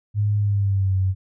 sine tone with pitch glide, 103.83 to 94.66 Hz, G#2 to F#2, 0 to +40 cents, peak -17 dBFS, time 0.14-1.15 s, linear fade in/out 50 ms, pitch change -160 cents, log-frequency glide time 0.37-0.96 s, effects none

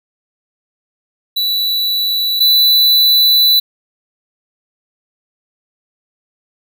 square tone pair in turn, 3951 / 3978 Hz, B7 / B7, 0 / +12 cents, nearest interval unison, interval 12 cents, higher second, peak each -14 / -8 dBFS, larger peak second, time 1.36-2.4 / 2.4-3.6 s, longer second, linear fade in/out 10 ms, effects none

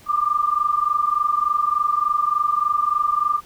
sine tone pair together, 1182 / 1205.4 Hz, D6 / D6, +11 / +45 cents, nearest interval unison, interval 34 cents, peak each -20 dBFS, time 0.06-3.41 s, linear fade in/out 50 ms, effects pink hiss -49 dBFS RMS until 3.45 s

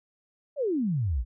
sine exponential sweep, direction down, 618 to 51 Hz, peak -24 dBFS, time 0.56-1.25 s, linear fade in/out 50 ms, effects none

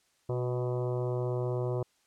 harmonic tone with a mistuned harmonic, 124.4 Hz, B2, 13 cents sharp, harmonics 1 / 3 / 4 / 5 / 6 / 7 / 8 / 9 / 10, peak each -31 / -34 / -37 / -40 / -48 / -50 / -47 / -52 / -55 dBFS, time 0.29-1.83 s, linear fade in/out 5 ms, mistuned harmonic 3, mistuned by -21 cents, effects white hiss -70 dBFS RMS until 2.06 s + low-pass 9000 Hz 12 dB/octave

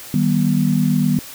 sine chord, Eb augmented, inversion none, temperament just, 155.56 / 194.45 / 243.1 Hz, Eb3 / G3 / B3, 0 / -14 / -27 cents, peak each -18 dBFS, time 0.14-1.19 s, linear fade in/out 2 ms, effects white hiss -36 dBFS RMS until 1.34 s

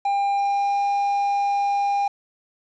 triangle tone with pitch glide, 800 to 804.6 Hz, G5 to G5, +35 to +45 cents, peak -17 dBFS, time 0.05-2.08 s, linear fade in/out 5 ms, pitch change +10 cents, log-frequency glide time 0.36-0.86 s, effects resampled to 16000 Hz + 8-bit

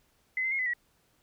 sine tone with pitch steps, 2036 / 2072 / 2153 / 2020 / 1924 Hz, C7 / C7 / C7 / B6 / B6, -48 / -17 / +49 / +39 / -46 cents, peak -27 dBFS, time 0.37-0.735 s, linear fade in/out 2 ms, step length 73 ms, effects pink hiss -69 dBFS RMS until 1.22 s

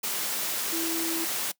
sine tone in noise, 329.6 Hz, E4, in tune, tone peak -30 dBFS, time 0.72-1.25 s, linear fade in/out 10 ms, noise white, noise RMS -30 dBFS, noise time 0.03-1.52 s, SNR -3 dB, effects noise-tail reverb RT60 0.1 s tail -21 dB re dry + high-pass 200 Hz 12 dB/octave

